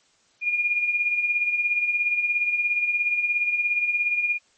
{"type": "tone with tremolo", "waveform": "sine", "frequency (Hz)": 2426, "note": "D#7", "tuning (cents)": -44, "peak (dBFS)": -18, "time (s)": [0.41, 4.39], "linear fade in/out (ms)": 50, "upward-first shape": "sine", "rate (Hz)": 17, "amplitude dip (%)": 55, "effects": ["white hiss -62 dBFS RMS until 4.57 s", "MP3 32 kbps"]}